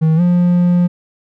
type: tone with pitch glide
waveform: triangle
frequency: 159 to 176.42 Hz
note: D#3 to F3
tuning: +38 to +18 cents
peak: -7 dBFS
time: 0.01-0.88 s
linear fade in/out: 20 ms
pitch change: +180 cents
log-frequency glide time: 0.16-0.21 s
effects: none